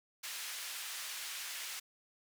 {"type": "band-pass noise", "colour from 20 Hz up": "pink", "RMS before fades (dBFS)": -43, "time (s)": [0.23, 1.8], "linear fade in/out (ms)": 10, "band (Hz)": [1900, 15000], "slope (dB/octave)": 12, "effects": []}